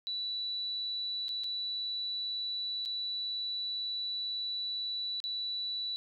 sine tone with dropouts, 3951 Hz, B7, in tune, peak -33 dBFS, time 0.07-5.96 s, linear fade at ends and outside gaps 0 ms, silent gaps 1.283-1.291 / 1.436-1.442 / 2.852-2.858 / 5.202-5.24 s, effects none

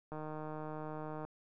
click train, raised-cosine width 1 ms, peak -30 dBFS, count 175, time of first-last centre 0.12-1.25 s, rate 154 Hz, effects none

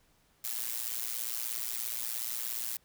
blue noise with amplitude modulation, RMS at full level -32 dBFS, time 0.44-2.77 s, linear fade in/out 5 ms, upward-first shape sine, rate 117 Hz, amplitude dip 90%, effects pink hiss -68 dBFS RMS until 2.84 s

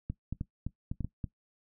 clicks, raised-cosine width 5 ms, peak -22 dBFS, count 8, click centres 0.1 / 0.326 / 0.411 / 0.666 / 0.915 / 1.007 / 1.046 / 1.242 s, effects noise-tail reverb RT60 0.1 s tail -17 dB re dry

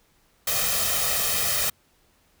white noise with comb filter, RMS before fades -24 dBFS, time 0.47-1.7 s, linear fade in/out 5 ms, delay 1.6 ms, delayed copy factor +0.8, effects pink hiss -63 dBFS RMS until 2.4 s

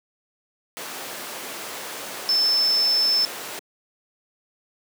sine tone in noise, 5274 Hz, E8, in tune, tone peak -17 dBFS, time 2.29-3.25 s, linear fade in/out 0 ms, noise pink, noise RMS -32 dBFS, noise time 0.77-3.59 s, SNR +12 dB, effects high-pass 400 Hz 12 dB/octave

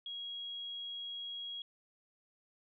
sine tone, 3300 Hz, G#7, 12 cents flat, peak -40 dBFS, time 0.06-1.62 s, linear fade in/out 2 ms, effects none

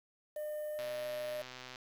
triangle tone with pitch glide, 604 to 608.2 Hz, D5 to D#5, +48 to -40 cents, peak -35 dBFS, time 0.36-1.42 s, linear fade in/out 5 ms, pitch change +12 cents, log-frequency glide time 0.72-0.94 s
click train, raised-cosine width 0.2 ms, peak -29 dBFS, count 124, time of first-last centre 0.79-1.759 s, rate 127 Hz
effects low-pass 6000 Hz 12 dB/octave + 9-bit

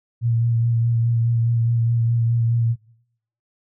sine tone with vibrato, 116.54 Hz, A#2, in tune, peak -16 dBFS, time 0.21-2.76 s, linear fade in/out 50 ms, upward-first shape sine, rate 4.8 Hz, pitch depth 23 cents each way, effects noise-tail reverb RT60 0.8 s tail -23 dB re dry

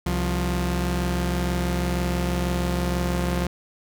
sawtooth tone pair together, 66.2 / 176.58 Hz, C2 / F3, +21 / +19 cents, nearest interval octave + perfect fourth, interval 1698 cents, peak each -21 dBFS, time 0.06-3.47 s, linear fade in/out 5 ms, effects none

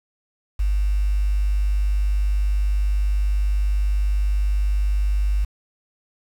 sine tone with quantisation, 50 Hz, G1, 35 cents sharp, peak -17 dBFS, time 0.59-5.45 s, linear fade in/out 10 ms, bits 7, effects none

